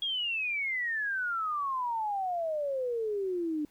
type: exponential sweep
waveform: sine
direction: down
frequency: 3322 to 293.7 Hz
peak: -29 dBFS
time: 0.02-3.65 s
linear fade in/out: 2 ms
effects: pink hiss -66 dBFS RMS until 3.7 s